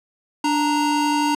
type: tone pair together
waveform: square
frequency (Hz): 293.7 / 932.3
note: D4 / A#5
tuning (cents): 0 / 0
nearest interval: octave + minor sixth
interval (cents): 2000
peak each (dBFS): -21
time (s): 0.44-1.35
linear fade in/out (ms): 5
effects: low-pass 9000 Hz 12 dB/octave